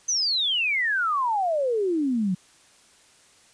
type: exponential sweep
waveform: sine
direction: down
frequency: 6272 to 175.6 Hz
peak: -21 dBFS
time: 0.08-2.35 s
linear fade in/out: 10 ms
effects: white hiss -56 dBFS RMS until 3.53 s + resampled to 22050 Hz